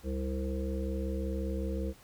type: harmonic tone with a mistuned harmonic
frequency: 65.41 Hz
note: C2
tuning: in tune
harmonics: 1 / 3 / 5 / 7 / 8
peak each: -33 / -38 / -40 / -41 / -42 dBFS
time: 0.03-1.94 s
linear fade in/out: 50 ms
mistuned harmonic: 1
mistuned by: +100 cents
effects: pink hiss -58 dBFS RMS until 2.03 s